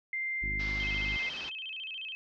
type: tone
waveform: sine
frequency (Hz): 2093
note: C7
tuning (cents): 0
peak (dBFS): -31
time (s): 0.13-1.29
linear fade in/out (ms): 2
type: harmonic tone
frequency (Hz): 51.3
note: G#1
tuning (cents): -21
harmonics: 1 / 2 / 3 / 4 / 5 / 6 / 7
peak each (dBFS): -36 / -44 / -48 / -48 / -49 / -55 / -52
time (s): 0.42-1.17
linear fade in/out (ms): 10
type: low-pass noise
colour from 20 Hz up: white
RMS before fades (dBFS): -45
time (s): 0.59-1.5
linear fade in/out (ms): 10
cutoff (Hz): 5200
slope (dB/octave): 48
type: tone with vibrato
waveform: sine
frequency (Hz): 2849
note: F7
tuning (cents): +34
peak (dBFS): -37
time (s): 0.8-2.15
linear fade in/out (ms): 0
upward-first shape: square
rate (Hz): 14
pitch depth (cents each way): 170
effects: none